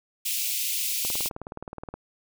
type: high-pass noise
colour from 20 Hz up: white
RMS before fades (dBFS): -28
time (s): 0.25-1.29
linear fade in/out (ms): 10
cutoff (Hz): 2300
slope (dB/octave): 48
type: click train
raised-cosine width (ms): 1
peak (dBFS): -22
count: 18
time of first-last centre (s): 1.05-1.94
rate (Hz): 19.1
effects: none